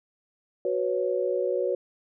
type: chord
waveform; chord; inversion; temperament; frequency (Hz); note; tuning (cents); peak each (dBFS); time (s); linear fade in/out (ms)
sine; F# suspended fourth; none; equal; 370 / 493.9 / 554.4; F#4 / B4 / C#5; 0 / 0 / 0; -28; 0.65-1.75; 2
effects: none